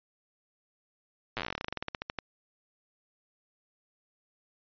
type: slowing click train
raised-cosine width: 0.3 ms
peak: -17 dBFS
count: 25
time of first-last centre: 1.37-2.187 s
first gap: 8 ms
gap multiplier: 1.11
effects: resampled to 11025 Hz